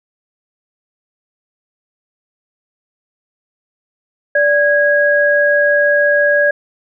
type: tone pair together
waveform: sine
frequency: 583 / 1649 Hz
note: D5 / G#6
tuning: -13 / -13 cents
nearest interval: octave + tritone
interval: 1800 cents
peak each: -12 dBFS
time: 4.35-6.51 s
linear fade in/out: 5 ms
effects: none